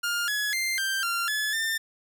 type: tone with pitch steps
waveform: sawtooth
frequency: 1410 / 1689 / 2093 / 1574 / 1382 / 1716 / 1796 Hz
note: F6 / G#6 / C7 / G6 / F6 / A6 / A6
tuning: +16 / +29 / 0 / +7 / -19 / -44 / +35 cents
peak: -22 dBFS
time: 0.03-1.78 s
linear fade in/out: 10 ms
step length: 250 ms
effects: 10-bit